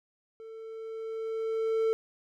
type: tone with level ramp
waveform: triangle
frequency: 446.3 Hz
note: A4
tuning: 25 cents sharp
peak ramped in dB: -41 to -21 dBFS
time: 0.4-1.93 s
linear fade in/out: 0 ms
effects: none